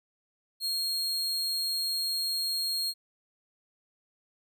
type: tone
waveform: 40% pulse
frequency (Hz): 4255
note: C8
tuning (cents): +28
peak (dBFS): -27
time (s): 0.6-2.94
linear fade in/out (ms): 50
effects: none